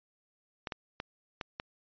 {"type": "clicks", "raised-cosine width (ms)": 0.3, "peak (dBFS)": -20, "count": 5, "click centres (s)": [0.672, 0.722, 1.001, 1.412, 1.599], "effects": ["resampled to 11025 Hz"]}